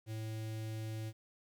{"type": "tone with notch filter", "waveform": "square", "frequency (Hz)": 110, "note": "A2", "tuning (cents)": 0, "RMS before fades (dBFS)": -41, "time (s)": [0.06, 1.13], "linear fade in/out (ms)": 50, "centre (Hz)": 1100, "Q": 1, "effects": ["12-bit"]}